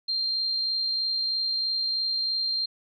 sine tone with amplitude modulation, 4180 Hz, C8, 2 cents flat, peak -23 dBFS, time 0.08-2.66 s, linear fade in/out 10 ms, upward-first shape sine, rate 63.1 Hz, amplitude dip 30%, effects none

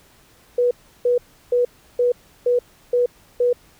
sine tone bursts, 488.3 Hz, B4, 20 cents flat, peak -14 dBFS, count 7, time 0.58-3.53 s, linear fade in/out 5 ms, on 130 ms, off 340 ms, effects pink hiss -53 dBFS RMS until 3.79 s

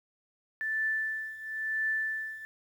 sine tone with tremolo, 1760 Hz, A6, in tune, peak -26 dBFS, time 0.61-2.45 s, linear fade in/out 0 ms, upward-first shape triangle, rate 0.98 Hz, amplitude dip 85%, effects 10-bit

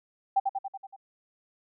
sine tone with echo, 782 Hz, G5, 4 cents flat, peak -19 dBFS, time 0.36-0.4 s, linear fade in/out 10 ms, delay 94 ms, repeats 6, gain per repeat -4 dB, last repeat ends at 0.964 s, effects none

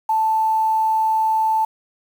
sine tone with quantisation, 880 Hz, A5, in tune, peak -15 dBFS, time 0.09-1.65 s, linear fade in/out 5 ms, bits 7, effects none

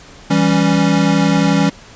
square chord, C# diminished, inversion first, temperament equal, 164.81 / 196 / 277.2 Hz, E3 / G3 / C#4, 0 / 0 / 0 cents, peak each -16 dBFS, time 0.3-1.7 s, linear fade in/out 10 ms, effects pink hiss -40 dBFS RMS until 1.95 s + resampled to 16000 Hz

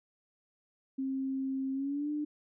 sine tone with pitch glide, 267 to 298 Hz, C4 to D4, +35 to +25 cents, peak -31 dBFS, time 0.98-2.25 s, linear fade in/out 10 ms, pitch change +190 cents, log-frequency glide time 1.73-2.1 s, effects none

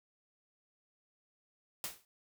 white noise with exponential decay, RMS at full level -36 dBFS, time 1.84-2.05 s, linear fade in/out 1 ms, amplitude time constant 45 ms, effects none

